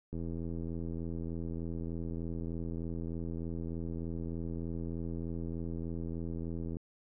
click train, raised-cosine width 3 ms, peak -27 dBFS, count 554, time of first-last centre 0.13-6.769 s, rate 83.3 Hz, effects none

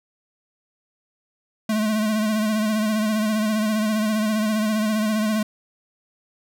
square tone with vibrato, 215.3 Hz, A3, 37 cents flat, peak -20 dBFS, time 1.69-5.43 s, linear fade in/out 5 ms, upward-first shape sine, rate 15 Hz, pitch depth 43 cents each way, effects none

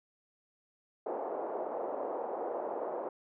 pink band-pass noise, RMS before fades -37 dBFS, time 1.06-3.09 s, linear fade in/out 5 ms, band 410 to 820 Hz, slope 24 dB/octave, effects none

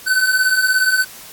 square beating tone pair, 1504 / 1521 Hz, F#6 / F#6, +28 / +47 cents, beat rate 17 Hz, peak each -20 / -15 dBFS, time 0.06-1.05 s, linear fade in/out 20 ms, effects white hiss -38 dBFS RMS until 1.32 s + AAC 64 kbps

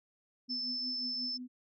sine tone with tremolo, 250 Hz, B3, 21 cents sharp, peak -39 dBFS, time 0.48-1.48 s, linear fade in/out 20 ms, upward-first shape triangle, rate 5.6 Hz, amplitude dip 90%
sine tone, 5274 Hz, E8, in tune, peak -34 dBFS, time 0.49-1.38 s, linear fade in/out 20 ms
effects none

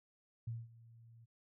sine tone with ADSR envelope, 115.3 Hz, A#2, 19 cents flat, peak -37 dBFS, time 0.47-1.26 s, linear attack 7 ms, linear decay 200 ms, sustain -20 dB, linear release 21 ms, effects none

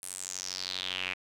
square tone with band-pass filter sweep, 46.25 Hz, F#1, in tune, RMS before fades -37 dBFS, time 0.02-1.14 s, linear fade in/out 10 ms, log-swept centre 10000 to 2400 Hz, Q 4.6, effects none

